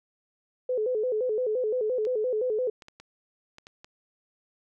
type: tone with vibrato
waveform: sine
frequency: 466.2 Hz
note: A#4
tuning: in tune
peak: -24 dBFS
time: 0.69-2.7 s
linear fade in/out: 5 ms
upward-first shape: square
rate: 5.8 Hz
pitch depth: 140 cents each way
type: clicks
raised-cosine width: 0.2 ms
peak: -29 dBFS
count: 7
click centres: 2.051 / 2.822 / 2.884 / 3 / 3.584 / 3.669 / 3.845 s
effects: none